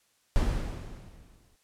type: noise with exponential decay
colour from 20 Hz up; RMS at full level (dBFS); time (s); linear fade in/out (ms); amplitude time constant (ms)
brown; -24; 0.36-1.56; 0; 260
effects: white hiss -69 dBFS RMS until 1.63 s + low-pass 11000 Hz 12 dB/octave